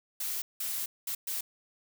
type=noise bursts at uneven times; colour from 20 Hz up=blue; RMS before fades=-34 dBFS; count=4; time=0.2-0.42 / 0.6-0.86 / 1.07-1.15 / 1.27-1.41 s; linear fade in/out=5 ms; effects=none